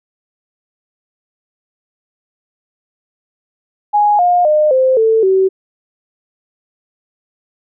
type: tone with pitch steps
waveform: sine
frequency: 830.6 / 710.7 / 608 / 520.2 / 445.1 / 380.8 Hz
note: G#5 / F5 / D#5 / C5 / A4 / F#4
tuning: 0 / +30 / -40 / -10 / +20 / +50 cents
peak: -8 dBFS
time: 3.93-5.49 s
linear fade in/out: 20 ms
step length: 260 ms
effects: none